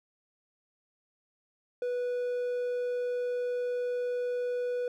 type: tone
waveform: triangle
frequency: 491.4 Hz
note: B4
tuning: 9 cents flat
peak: -27 dBFS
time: 1.82-4.88 s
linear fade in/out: 2 ms
effects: none